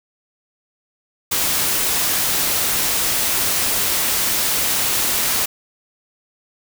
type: noise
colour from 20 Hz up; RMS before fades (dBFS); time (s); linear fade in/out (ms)
white; -19; 1.31-5.46; 10
effects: none